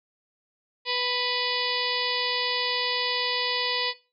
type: harmonic tone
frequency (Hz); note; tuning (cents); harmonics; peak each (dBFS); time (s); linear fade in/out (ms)
493.9; B4; 0; 1 / 2 / 4 / 5 / 6 / 7 / 8 / 9 / 10; -33 / -33 / -33 / -33 / -33 / -33 / -33 / -33 / -33; 0.85-3.94; 50
effects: noise-tail reverb RT60 0.3 s tail -17 dB re dry